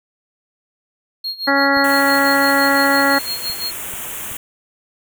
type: tone with tremolo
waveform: triangle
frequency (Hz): 4261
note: C8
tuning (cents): +31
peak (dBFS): -19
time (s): 1.24-3.71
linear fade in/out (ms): 5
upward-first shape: sine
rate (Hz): 5.9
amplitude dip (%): 85
type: harmonic tone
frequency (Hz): 278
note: C#4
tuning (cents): +5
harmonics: 1 / 2 / 3 / 4 / 5 / 6 / 7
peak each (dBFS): -19 / -20 / -20 / -24 / -19 / -21 / -19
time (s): 1.47-3.19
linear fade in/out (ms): 10
type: clicks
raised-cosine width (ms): 5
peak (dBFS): -26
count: 4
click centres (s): 1.771 / 3.499 / 3.938 / 4.316
type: band-stop noise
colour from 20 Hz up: white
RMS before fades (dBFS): -28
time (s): 1.84-4.37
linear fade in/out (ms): 2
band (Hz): 3300 to 6600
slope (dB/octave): 48
effects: none